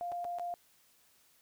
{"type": "tone with dropouts", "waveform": "sine", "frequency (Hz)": 700, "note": "F5", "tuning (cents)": 4, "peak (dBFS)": -35, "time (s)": [0.01, 0.54], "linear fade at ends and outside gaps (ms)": 0, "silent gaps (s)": [[0.118, 0.122], [0.244, 0.25], [0.386, 0.396]], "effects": ["white hiss -67 dBFS RMS until 1.41 s"]}